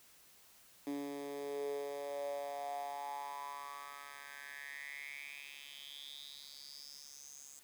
10% pulse tone with high-pass filter sweep, 142 Hz, C#3, 42 cents sharp, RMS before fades -45 dBFS, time 0.87-7.59 s, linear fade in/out 0 ms, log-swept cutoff 290 to 7200 Hz, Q 7, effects white hiss -63 dBFS RMS until 7.63 s

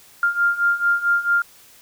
sine beating tone pair, 1396.9 / 1401.4 Hz, F6 / F6, 0 / +6 cents, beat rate 4.5 Hz, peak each -21 / -18 dBFS, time 0.23-1.42 s, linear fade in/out 2 ms, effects white hiss -49 dBFS RMS until 1.81 s

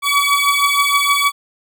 20% pulse beating tone pair, 1134 / 1140.4 Hz, C#6 / C#6, +39 / +49 cents, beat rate 6.4 Hz, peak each -11 dBFS, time 0.02-1.32 s, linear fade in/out 50 ms, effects none

